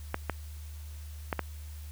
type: clicks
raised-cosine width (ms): 0.5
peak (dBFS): -14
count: 4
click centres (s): 0.144 / 0.297 / 1.328 / 1.393
effects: added 75 Hz sine -40 dBFS peak until 1.91 s + white hiss -55 dBFS RMS until 1.91 s